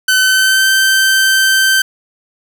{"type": "tone with pitch glide", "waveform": "sawtooth", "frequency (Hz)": [1520, 1551.9], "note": ["F#6", "G6"], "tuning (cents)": [46, -18], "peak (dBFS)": -5, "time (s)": [0.08, 1.82], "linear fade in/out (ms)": 5, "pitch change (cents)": 36, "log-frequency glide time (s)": [0.2, 0.69], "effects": ["7-bit"]}